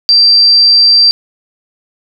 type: tone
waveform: sine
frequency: 4699 Hz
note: D8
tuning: in tune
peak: -3 dBFS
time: 0.09-1.11 s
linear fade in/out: 0 ms
effects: none